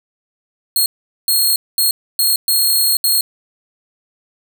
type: tone bursts at uneven times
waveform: 10% pulse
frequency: 4266 Hz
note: C8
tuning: 33 cents sharp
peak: -5 dBFS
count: 6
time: 0.76-0.86 / 1.28-1.56 / 1.78-1.91 / 2.19-2.36 / 2.48-2.97 / 3.04-3.21 s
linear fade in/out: 2 ms
effects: none